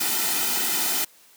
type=noise with comb filter; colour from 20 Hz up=white; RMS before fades=-24 dBFS; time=0-1.05 s; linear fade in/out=10 ms; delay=1.8 ms; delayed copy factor=-0.75; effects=white hiss -54 dBFS RMS until 1.36 s + high-pass 200 Hz 12 dB/octave

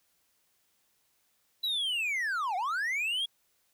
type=linear two-way sweep; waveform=triangle; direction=down then up; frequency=3988 to 698.5 to 3368 Hz; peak=-27 dBFS; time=1.63-3.26 s; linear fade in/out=10 ms; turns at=2.56 s; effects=white hiss -72 dBFS RMS until 3.73 s

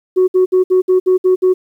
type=tone bursts; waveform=sine; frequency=370 Hz; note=F#4; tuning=in tune; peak=-6 dBFS; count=8; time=0.16-1.54 s; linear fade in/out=20 ms; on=120 ms; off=60 ms; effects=tanh soft clip ceiling -5 dBFS + 8-bit

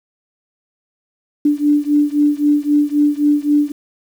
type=beating tone pair; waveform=sine; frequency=292 / 295.8 Hz; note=D4 / D4; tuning=-10 / +13 cents; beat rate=3.8 Hz; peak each=-14 / -15 dBFS; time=1.45-3.72 s; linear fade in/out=5 ms; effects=7-bit

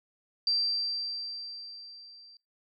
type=tone with level ramp; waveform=sine; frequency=4699 Hz; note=D8; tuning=in tune; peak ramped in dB=-23 to -51 dBFS; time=0.47-2.37 s; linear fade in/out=2 ms; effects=noise-tail reverb RT60 0.2 s tail -21 dB re dry

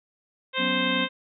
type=harmonic tone; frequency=523.3 Hz; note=C5; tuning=in tune; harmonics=1 / 2 / 3 / 4 / 5 / 6 / 7; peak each=-31 / -31 / -31 / -31 / -31 / -31 / -31 dBFS; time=0.53-1.09 s; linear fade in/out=50 ms
type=chord; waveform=triangle; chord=F# suspended fourth; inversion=none; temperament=equal; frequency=185 / 246.9 / 277.2 Hz; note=F#3 / B3 / C#4; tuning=0 / 0 / 0 cents; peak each=-30 / -28 / -31 dBFS; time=0.57-1.08 s; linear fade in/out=50 ms
effects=none

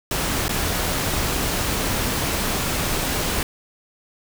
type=noise with dropouts; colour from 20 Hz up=pink; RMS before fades=-23 dBFS; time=0.11-3.43 s; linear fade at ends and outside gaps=2 ms; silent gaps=0.482-0.492 s; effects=none

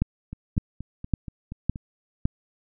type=two click trains; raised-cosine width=5 ms; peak=-22 / -9 dBFS; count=7 / 5; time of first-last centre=0.33-1.759 / 0.02-2.255 s; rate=4.2 / 1.79 Hz; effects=none

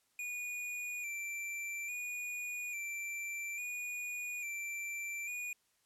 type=tone with vibrato; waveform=square; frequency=2400 Hz; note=D7; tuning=37 cents sharp; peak=-39 dBFS; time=0.19-5.53 s; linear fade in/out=2 ms; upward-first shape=square; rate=0.59 Hz; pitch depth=38 cents each way; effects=white hiss -75 dBFS RMS until 5.85 s + low-pass 12000 Hz 12 dB/octave

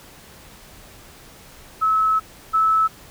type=tone pair in turn; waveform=sine; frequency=1296 / 1305 Hz; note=E6 / E6; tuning=-30 / -18 cents; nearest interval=unison; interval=12 cents; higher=second; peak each=-15 / -14 dBFS; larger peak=second; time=1.81-2.2 / 2.53-2.88 s; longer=first; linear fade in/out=20 ms; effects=pink hiss -45 dBFS RMS until 3.1 s

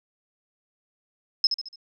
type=tone with echo; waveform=sine; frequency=5170 Hz; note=E8; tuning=34 cents flat; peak=-15 dBFS; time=1.44-1.47 s; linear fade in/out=2 ms; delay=72 ms; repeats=4; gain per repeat=-7 dB; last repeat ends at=1.758 s; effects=none

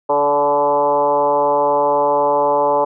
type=tone with frequency modulation; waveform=sine; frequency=722 Hz; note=F#5; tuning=43 cents flat; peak=-12 dBFS; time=0.09-2.85 s; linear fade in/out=10 ms; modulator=144 Hz; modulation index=2.1; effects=none

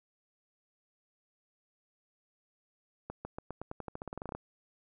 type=accelerating click train; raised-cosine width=1 ms; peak=-25 dBFS; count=18; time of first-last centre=3.1-4.35 s; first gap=150 ms; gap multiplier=0.9; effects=none

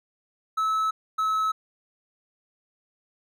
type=tone pair in turn; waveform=triangle; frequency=1300 / 1293.7 Hz; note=E6 / E6; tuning=-24 / -33 cents; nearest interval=unison; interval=9 cents; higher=first; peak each=-20 dBFS; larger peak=neither; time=0.57-0.91 / 1.18-1.52 s; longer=neither; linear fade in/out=10 ms; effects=none

